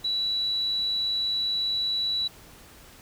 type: tone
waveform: sine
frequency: 3935 Hz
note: B7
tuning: 7 cents flat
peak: -24 dBFS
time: 0.04-2.28 s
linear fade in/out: 10 ms
effects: pink hiss -50 dBFS RMS until 3.01 s